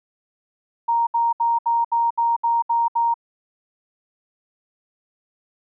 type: tone bursts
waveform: sine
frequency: 932.3 Hz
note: A#5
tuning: in tune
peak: -16 dBFS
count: 9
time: 0.88-3.142 s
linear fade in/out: 10 ms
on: 190 ms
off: 69 ms
effects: none